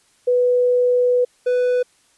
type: tone pair in turn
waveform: sine / triangle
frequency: 493.9 / 496.2 Hz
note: B4 / B4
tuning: 0 / +8 cents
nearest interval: unison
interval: 8 cents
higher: second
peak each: -13 dBFS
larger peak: neither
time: 0.27-1.25 / 1.46-1.83 s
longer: first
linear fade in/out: 10 ms
effects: white hiss -58 dBFS RMS until 2.17 s + resampled to 24000 Hz